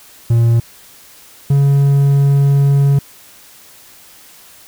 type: tone pair in turn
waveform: triangle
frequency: 116.54 / 140.04 Hz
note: A#2 / C#3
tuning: 0 / +18 cents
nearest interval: minor third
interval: 318 cents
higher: second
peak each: -6 dBFS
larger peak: neither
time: 0.3-0.6 / 1.5-2.99 s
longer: second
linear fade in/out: 5 ms
effects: white hiss -42 dBFS RMS until 4.67 s